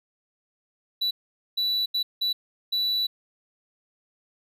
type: tone bursts at uneven times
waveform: triangle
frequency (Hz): 3951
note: B7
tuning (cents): 0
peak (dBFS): -21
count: 5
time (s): 1.01-1.11 / 1.57-1.86 / 1.94-2.03 / 2.21-2.33 / 2.72-3.07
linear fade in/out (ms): 10
effects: none